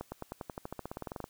accelerating click train, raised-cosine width 1 ms, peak -24 dBFS, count 19, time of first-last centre 0.01-1.241 s, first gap 110 ms, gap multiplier 0.94, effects white hiss -64 dBFS RMS until 1.29 s

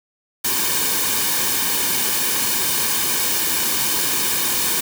white noise with comb filter, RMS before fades -20 dBFS, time 0.44-4.81 s, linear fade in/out 10 ms, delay 1.5 ms, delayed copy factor -0.65, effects none

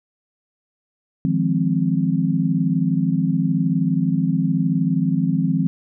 sine chord, F minor seventh, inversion third, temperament equal, 155.56 / 174.61 / 207.7 / 261.6 Hz, Eb3 / F3 / Ab3 / C4, 0 / 0 / 0 / 0 cents, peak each -22 / -20 / -25 / -22 dBFS, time 1.25-5.67 s, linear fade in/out 0 ms, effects none

